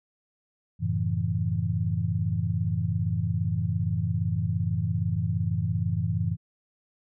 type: chord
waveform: sine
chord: F# minor seventh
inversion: none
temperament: equal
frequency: 92.5 / 110 / 138.59 / 164.81 Hz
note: F#2 / A2 / C#3 / E3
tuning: 0 / 0 / 0 / 0 cents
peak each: -29 / -28 / -34 / -29 dBFS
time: 0.79-6.37 s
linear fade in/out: 50 ms
effects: none